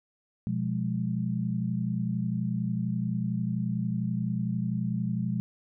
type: chord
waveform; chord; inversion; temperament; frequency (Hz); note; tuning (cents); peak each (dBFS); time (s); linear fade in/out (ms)
sine; F diminished; second; equal with one note detuned; 123.47 / 176.44 / 207.7; Cb3 / F3 / Ab3; 0 / +18 / 0; -31; 0.47-5.4; 0
effects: none